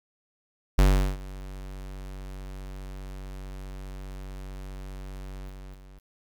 square tone with ADSR envelope, 47.62 Hz, G1, 49 cents flat, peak -15 dBFS, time 0.78-6.11 s, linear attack 7 ms, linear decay 380 ms, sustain -22 dB, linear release 760 ms, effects 9-bit

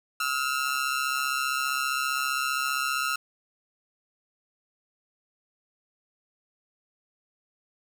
sawtooth ring-modulated tone, 1349 Hz, E6, 40 cents sharp, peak -19 dBFS, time 0.2-3.16 s, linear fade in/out 5 ms, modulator 67.6 Hz, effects 9-bit

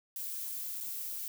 violet noise with dropouts, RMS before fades -39 dBFS, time 0.16-1.28 s, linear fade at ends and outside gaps 1 ms, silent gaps 0.804-0.808 s, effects none

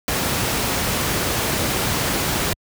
pink noise, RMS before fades -21 dBFS, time 0.08-2.53 s, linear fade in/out 0 ms, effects high-pass 60 Hz 12 dB/octave

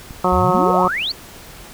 clicks, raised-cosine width 5 ms, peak -22 dBFS, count 5, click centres 0.108 / 0.429 / 0.548 / 0.698 / 0.846 s
harmonic tone, 182.2 Hz, F#3, 26 cents flat, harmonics 1 / 2 / 3 / 4 / 5 / 6 / 7, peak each -21 / -21 / -21 / -21 / -21 / -21 / -21 dBFS, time 0.24-0.88 s, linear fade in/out 5 ms
sine exponential sweep, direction up, 59.4 to 4699 Hz, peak -19 dBFS, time 0.32-1.12 s, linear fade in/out 5 ms
effects pink hiss -39 dBFS RMS until 1.73 s

